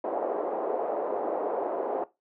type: band-pass noise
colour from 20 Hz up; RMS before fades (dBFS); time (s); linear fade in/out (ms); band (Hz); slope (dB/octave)
white; -30; 0.04-2.04; 2; 380 to 710; 24
effects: noise-tail reverb RT60 0.2 s tail -17 dB re dry